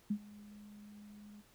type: tone with ADSR envelope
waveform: sine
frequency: 207.7 Hz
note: G#3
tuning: in tune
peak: -29 dBFS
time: 0.1-1.43 s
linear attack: 9 ms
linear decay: 70 ms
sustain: -22 dB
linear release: 37 ms
effects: pink hiss -66 dBFS RMS until 1.54 s